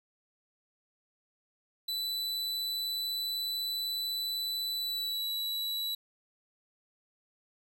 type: tone with pitch glide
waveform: 45% pulse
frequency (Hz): 3982 to 3929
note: B7 to B7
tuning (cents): +14 to -10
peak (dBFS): -31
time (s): 1.88-5.95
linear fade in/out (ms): 5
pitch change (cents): -24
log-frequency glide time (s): 4.73-5.24
effects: none